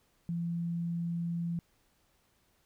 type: tone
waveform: sine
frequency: 170 Hz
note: F3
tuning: 46 cents flat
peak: -31 dBFS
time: 0.29-1.59 s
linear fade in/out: 0 ms
effects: pink hiss -71 dBFS RMS until 2.65 s